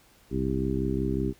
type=harmonic tone with a mistuned harmonic; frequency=65.41 Hz; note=C2; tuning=in tune; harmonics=1 / 2 / 3 / 4 / 5 / 6; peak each=-32 / -32 / -32 / -32 / -32 / -32 dBFS; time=0.3-1.34 s; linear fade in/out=50 ms; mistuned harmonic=1; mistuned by=-130 cents; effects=pink hiss -59 dBFS RMS until 1.39 s